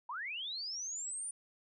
sine linear sweep, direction up, 890 to 9397 Hz, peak -38 dBFS, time 0.09-1.31 s, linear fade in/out 5 ms, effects none

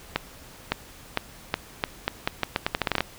accelerating click train, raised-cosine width 0.3 ms, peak -6 dBFS, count 17, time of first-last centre 0.16-3.006 s, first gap 560 ms, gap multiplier 0.81, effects pink hiss -47 dBFS RMS until 3.18 s

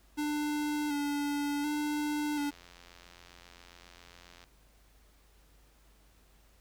square tone with vibrato, 293 Hz, D4, 4 cents flat, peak -31 dBFS, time 0.17-2.51 s, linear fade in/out 20 ms, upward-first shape square, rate 0.68 Hz, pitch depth 26 cents each way
click train, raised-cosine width 0.2 ms, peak -35 dBFS, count 181, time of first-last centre 2.38-4.439 s, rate 87.4 Hz
effects added 50 Hz sine -61 dBFS peak until 6.6 s + pink hiss -66 dBFS RMS until 6.6 s

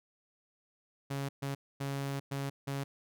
sawtooth tone bursts at uneven times, 138.59 Hz, C#3, in tune, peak -30 dBFS, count 5, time 1.1-1.29 / 1.42-1.55 / 1.8-2.2 / 2.31-2.5 / 2.67-2.84 s, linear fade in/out 10 ms, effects none

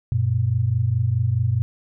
sine tone pair together, 95.24 / 120 Hz, G2 / B2, -49 / -49 cents, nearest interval major third, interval 400 cents, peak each -22 / -19 dBFS, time 0.12-1.62 s, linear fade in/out 0 ms, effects none

